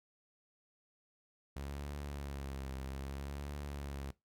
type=tone with vibrato; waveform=sawtooth; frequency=69.3 Hz; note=C#2; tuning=in tune; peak=-37 dBFS; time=1.56-4.11 s; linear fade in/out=5 ms; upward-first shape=triangle; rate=0.62 Hz; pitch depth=78 cents each way; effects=noise-tail reverb RT60 0.2 s tail -20 dB re dry